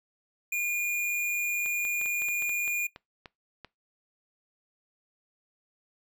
square tone, 2426 Hz, D#7, 44 cents flat, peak -28 dBFS, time 0.52-2.87 s, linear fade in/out 5 ms
clicks, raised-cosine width 0.3 ms, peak -27 dBFS, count 12, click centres 1.66 / 1.851 / 2.014 / 2.059 / 2.22 / 2.286 / 2.423 / 2.494 / 2.678 / 2.961 / 3.258 / 3.647 s
effects noise-tail reverb RT60 0.2 s tail -22 dB re dry

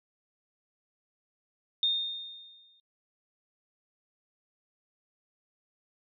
sine tone with exponential decay, 3658 Hz, A#7, 33 cents flat, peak -22 dBFS, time 1.83-2.8 s, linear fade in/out 1 ms, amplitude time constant 210 ms, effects noise-tail reverb RT60 0.1 s tail -25 dB re dry

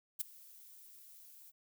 violet noise with ADSR envelope, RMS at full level -33 dBFS, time 0.19-1.52 s, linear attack 20 ms, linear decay 8 ms, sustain -24 dB, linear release 32 ms, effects none

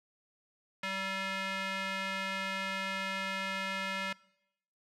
square tone with band-pass filter, 192.6 Hz, G3, 30 cents flat, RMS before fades -36 dBFS, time 0.83-4.13 s, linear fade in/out 5 ms, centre 2200 Hz, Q 1.4, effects noise-tail reverb RT60 0.8 s tail -22 dB re dry

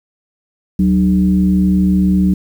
sine tone with frequency modulation, 187.2 Hz, F#3, 20 cents sharp, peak -9 dBFS, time 0.79-2.34 s, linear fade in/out 5 ms, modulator 114 Hz, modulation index 0.62, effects 7-bit

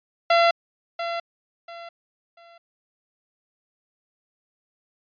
sawtooth tone with echo, 680 Hz, F5, 46 cents flat, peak -11 dBFS, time 0.3-0.51 s, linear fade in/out 5 ms, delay 690 ms, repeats 3, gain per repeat -11 dB, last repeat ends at 2.58 s, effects resampled to 11025 Hz

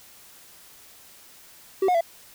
triangle tone with pitch steps, 383.9 / 723 / 671 Hz, G4 / F#5 / E5, -36 / -40 / +31 cents, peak -16 dBFS, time 1.82-2.009 s, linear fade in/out 5 ms, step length 63 ms, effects white hiss -50 dBFS RMS until 2.34 s

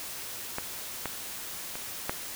clicks, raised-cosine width 0.5 ms, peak -16 / -17 / -22 / -13 dBFS, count 4, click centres 0.584 / 1.057 / 1.755 / 2.095 s, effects white hiss -39 dBFS RMS until 2.35 s

